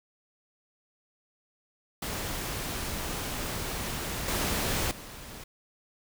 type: noise with level steps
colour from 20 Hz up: pink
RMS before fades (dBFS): -34 / -29 / -44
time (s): 2.02-5.44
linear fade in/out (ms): 5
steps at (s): 4.28 / 4.91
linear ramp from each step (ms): 2
effects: none